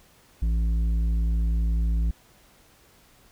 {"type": "tone with tanh clipping", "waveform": "sine", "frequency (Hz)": 56, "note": "A1", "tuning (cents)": 31, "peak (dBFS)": -22, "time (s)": [0.42, 2.11], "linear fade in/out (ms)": 5, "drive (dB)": 8, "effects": ["pink hiss -57 dBFS RMS until 3.31 s"]}